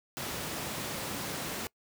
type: high-pass noise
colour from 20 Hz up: pink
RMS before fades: -37 dBFS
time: 0.17-1.67 s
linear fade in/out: 0 ms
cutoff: 120 Hz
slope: 12 dB/octave
effects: noise-tail reverb RT60 0.1 s tail -24 dB re dry